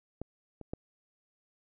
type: clicks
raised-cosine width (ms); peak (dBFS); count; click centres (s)
2; -24 / -30 / -22; 3; 0.216 / 0.613 / 0.735
effects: none